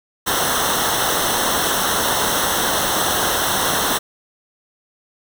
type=noise with comb filter; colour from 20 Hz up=pink; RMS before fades=-19 dBFS; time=0.26-3.99 s; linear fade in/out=20 ms; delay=0.42 ms; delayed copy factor=-0.85; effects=none